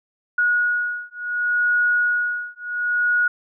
sine beating tone pair, 1452 / 1452.69 Hz, F#6 / F#6, -33 / -32 cents, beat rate 0.69 Hz, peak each -21 dBFS, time 0.38-3.28 s, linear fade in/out 5 ms, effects none

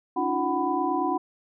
sine tone cluster, 284.9 / 314 / 353.5 / 747 / 996 Hz, C#4 / D#4 / F4 / F#5 / B5, +48 / +16 / +21 / +16 / +14 cents, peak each -30 / -31 / -30 / -28 / -28 dBFS, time 0.16-1.18 s, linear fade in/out 10 ms, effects none

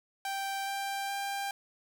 sawtooth tone with pitch steps, 784 / 789.5 / 794.9 Hz, G5 / G5 / G5, 0 / +12 / +24 cents, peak -29 dBFS, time 0.25-1.51 s, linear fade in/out 2 ms, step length 420 ms, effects 10-bit

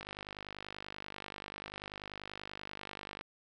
click train, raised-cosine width 0.3 ms, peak -26 dBFS, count 162, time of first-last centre 0.01-3.211 s, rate 50.3 Hz, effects none

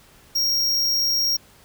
square tone, 5588 Hz, F8, in tune, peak -19 dBFS, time 0.35-1.37 s, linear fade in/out 10 ms, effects pink hiss -52 dBFS RMS until 1.64 s

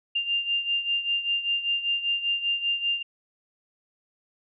sine beating tone pair, 2794 / 2799.1 Hz, F7 / F7, 0 / +3 cents, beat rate 5.1 Hz, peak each -25 / -30 dBFS, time 0.15-3.03 s, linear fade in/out 10 ms, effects none

